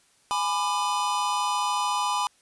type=chord; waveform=square; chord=G# diminished; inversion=none; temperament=just; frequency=830.6 / 996.7 / 1196.1 Hz; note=G#5 / B5 / D6; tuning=0 / +16 / +31 cents; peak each=-30 / -27 / -31 dBFS; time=0.31-2.27 s; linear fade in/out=0 ms; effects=white hiss -62 dBFS RMS until 2.41 s + resampled to 24000 Hz